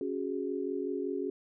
sine chord, C# suspended fourth, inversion none, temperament equal, 277.2 / 370 / 415.3 Hz, C#4 / F#4 / G#4, 0 / 0 / 0 cents, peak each -36 / -35 / -36 dBFS, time 0.01-1.3 s, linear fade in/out 2 ms, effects none

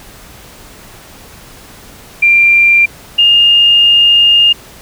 sine tone pair in turn, 2377 / 2827 Hz, D7 / F7, +20 / +20 cents, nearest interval minor third, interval 300 cents, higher second, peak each -4 dBFS, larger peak neither, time 2.22-2.86 / 3.18-4.53 s, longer second, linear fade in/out 10 ms, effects pink hiss -36 dBFS RMS until 4.81 s

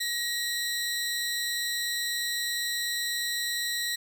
sawtooth tone pair together, 1897 / 4016 Hz, A#6 / B7, +30 / +28 cents, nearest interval octave + minor second, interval 1298 cents, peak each -28 dBFS, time 0-3.96 s, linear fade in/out 10 ms, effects none

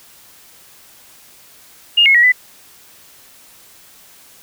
sine tone with pitch steps, 2838 / 2173 / 1911 / 1997 Hz, F7 / C#7 / A#6 / B6, +27 / -35 / +43 / +19 cents, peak -7 dBFS, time 1.97-2.322 s, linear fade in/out 10 ms, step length 88 ms, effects white hiss -45 dBFS RMS until 4.42 s

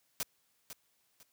white noise with echo, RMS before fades -35 dBFS, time 0.2-0.23 s, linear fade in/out 0 ms, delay 500 ms, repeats 2, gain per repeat -11 dB, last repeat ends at 1.23 s, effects white hiss -74 dBFS RMS until 1.32 s + high-pass 60 Hz 12 dB/octave

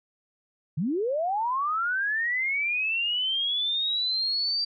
sine linear sweep, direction up, 131.9 to 4699 Hz, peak -24 dBFS, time 0.77-4.65 s, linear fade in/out 10 ms, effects none

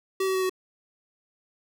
square tone with pitch steps, 382.6 / 379.3 / 376 / 372.8 Hz, G4 / F#4 / F#4 / F#4, -42 / +43 / +28 / +13 cents, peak -24 dBFS, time 0.2-0.496 s, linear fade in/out 5 ms, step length 74 ms, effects none

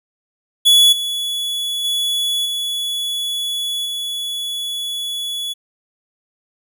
45% pulse tone with level steps, 3400 Hz, G#7, 40 cents sharp, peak -8 / -20 / -17 / -20 / -22 dBFS, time 0.65-5.54 s, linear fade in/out 20 ms, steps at 0.92 / 1.84 / 2.45 / 3.85 s, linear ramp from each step 10 ms, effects none

